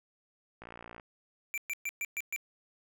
click train, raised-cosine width 0.5 ms, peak -31 dBFS, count 23, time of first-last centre 0.62-0.998 s, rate 58.2 Hz
square tone bursts, 2349 Hz, D7, in tune, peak -33 dBFS, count 6, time 1.54-2.362 s, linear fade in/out 0 ms, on 37 ms, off 120 ms
effects none

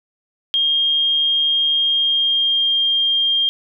sine tone with pitch glide, 3226 to 3207 Hz, G7 to G7, +49 to +39 cents, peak -14 dBFS, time 0.54-3.49 s, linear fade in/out 0 ms, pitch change -10 cents, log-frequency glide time 1.85-2.77 s, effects none

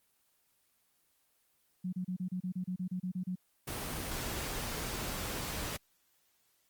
sine tone bursts, 182.6 Hz, F#3, 23 cents flat, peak -33 dBFS, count 13, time 1.84-3.356 s, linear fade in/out 10 ms, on 88 ms, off 31 ms
pink noise, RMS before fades -38 dBFS, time 3.67-5.77 s, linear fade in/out 10 ms
effects white hiss -73 dBFS RMS until 6.69 s + Opus 24 kbps

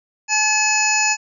harmonic tone with a mistuned harmonic, 856 Hz, A5, 48 cents flat, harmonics 1 / 2 / 3 / 5 / 6 / 7 / 8, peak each -22 / -25 / -19 / -30 / -26 / -28 / -20 dBFS, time 0.28-1.17 s, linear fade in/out 50 ms, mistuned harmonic 5, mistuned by +36 cents, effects none

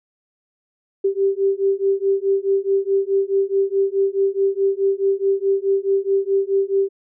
sine beating tone pair, 389.5 / 394.2 Hz, G4 / G4, -11 / +10 cents, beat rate 4.7 Hz, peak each -19 dBFS, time 1.04-6.89 s, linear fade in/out 10 ms, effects none

